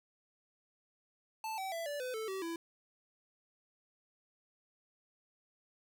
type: tone with pitch steps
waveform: square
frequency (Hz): 880 / 766.1 / 666.9 / 580.6 / 505.4 / 440 / 383 / 333.5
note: A5 / G5 / E5 / D5 / B4 / A4 / G4 / E4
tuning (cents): 0 / -40 / +20 / -20 / +40 / 0 / -40 / +20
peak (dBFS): -38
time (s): 1.44-2.56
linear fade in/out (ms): 2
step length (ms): 140
effects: none